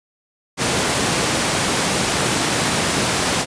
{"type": "high-pass noise", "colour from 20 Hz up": "pink", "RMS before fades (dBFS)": -19, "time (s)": [0.57, 3.46], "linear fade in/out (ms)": 50, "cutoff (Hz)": 130, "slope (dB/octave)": 12, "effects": ["resampled to 22050 Hz"]}